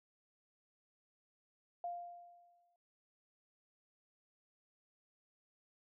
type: tone with exponential decay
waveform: sine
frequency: 698.5 Hz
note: F5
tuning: in tune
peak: -37 dBFS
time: 1.84-2.76 s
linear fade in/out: 2 ms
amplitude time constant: 200 ms
effects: none